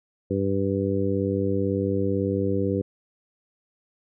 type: harmonic tone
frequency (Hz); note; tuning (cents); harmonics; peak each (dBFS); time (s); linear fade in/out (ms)
98; G2; 0; 1 / 2 / 3 / 4 / 5; -28 / -28 / -28 / -28 / -28; 0.3-2.82; 10
effects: none